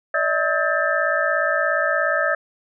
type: tone cluster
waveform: sine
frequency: 586 / 643 / 1284 / 1597 / 1772 Hz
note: D5 / E5 / E6 / G6 / A6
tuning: -4 / -43 / -46 / +32 / +12 cents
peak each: -24 dBFS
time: 0.14-2.35 s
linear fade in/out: 5 ms
effects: none